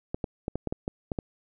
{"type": "clicks", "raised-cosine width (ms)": 2, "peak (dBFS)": -16, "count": 9, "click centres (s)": [0.145, 0.242, 0.481, 0.556, 0.673, 0.725, 0.879, 1.118, 1.188], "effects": []}